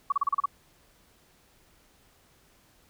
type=tone bursts; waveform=sine; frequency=1128 Hz; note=C#6; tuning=30 cents sharp; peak=-21 dBFS; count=7; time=0.1-0.458 s; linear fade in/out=5 ms; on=22 ms; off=34 ms; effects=pink hiss -62 dBFS RMS until 2.89 s